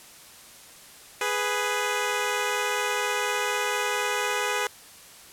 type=tone pair together; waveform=10% pulse; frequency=415.3 / 495.2 Hz; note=G#4 / B4; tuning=0 / +5 cents; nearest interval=minor third; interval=305 cents; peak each=-19 dBFS; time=1.21-4.67 s; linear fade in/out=2 ms; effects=white hiss -48 dBFS RMS until 5.32 s + low-pass 12000 Hz 12 dB/octave